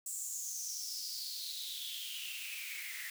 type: noise with high-pass filter sweep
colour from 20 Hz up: white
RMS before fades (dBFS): -42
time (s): 0.06-3.1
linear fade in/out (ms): 2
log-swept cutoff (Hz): 7900 to 1900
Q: 7.1
effects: none